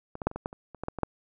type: clicks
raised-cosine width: 1 ms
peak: -24 / -20 / -10 / -27 / -20 / -16 / -28 / -29 / -20 / -16 / -21 / -10 dBFS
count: 12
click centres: 0.154 / 0.218 / 0.27 / 0.314 / 0.36 / 0.459 / 0.529 / 0.747 / 0.836 / 0.884 / 0.987 / 1.033 s
effects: none